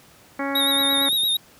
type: harmonic tone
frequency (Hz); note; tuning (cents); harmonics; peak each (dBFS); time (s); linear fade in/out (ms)
277.2; C#4; 0; 1 / 2 / 3 / 4 / 5 / 6 / 7 / 8; -27 / -30 / -32 / -33 / -34 / -35 / -35 / -36; 0.39-1.09; 5
type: tone with vibrato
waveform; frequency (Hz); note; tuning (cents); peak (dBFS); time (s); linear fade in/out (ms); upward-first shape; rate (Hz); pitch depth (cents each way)
square; 3738; A#7; +4; -19; 0.55-1.37; 5; sine; 8.8; 47
type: clicks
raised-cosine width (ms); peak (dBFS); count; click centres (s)
2; -29; 9; 0.765 / 0.804 / 0.85 / 0.928 / 0.974 / 1.015 / 1.096 / 1.13 / 1.234
effects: pink hiss -51 dBFS RMS until 1.59 s + high-pass 80 Hz 12 dB/octave